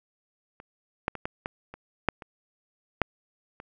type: clicks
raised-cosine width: 0.5 ms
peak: -29 / -10 / -21 / -15 / -16 / -26 / -6 / -26 / -6 / -26 dBFS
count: 10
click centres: 0.601 / 1.081 / 1.153 / 1.255 / 1.459 / 1.74 / 2.087 / 2.222 / 3.017 / 3.601 s
effects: none